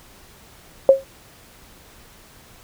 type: tone with exponential decay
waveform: sine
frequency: 540 Hz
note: C#5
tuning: 45 cents flat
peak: -3 dBFS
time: 0.89-1.04 s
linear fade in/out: 1 ms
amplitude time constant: 32 ms
effects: pink hiss -48 dBFS RMS until 2.63 s